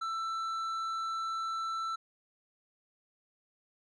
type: tone with tanh clipping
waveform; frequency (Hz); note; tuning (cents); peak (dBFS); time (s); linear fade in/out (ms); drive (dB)
sine; 1331; E6; +16; -34; 0.01-1.96; 10; 8
effects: none